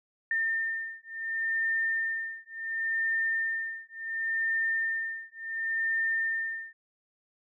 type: beating tone pair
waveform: sine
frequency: 1807 / 1807.7 Hz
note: A6 / A6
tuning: +46 / +46 cents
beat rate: 0.7 Hz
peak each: -31 dBFS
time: 0.31-6.73 s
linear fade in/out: 2 ms
effects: none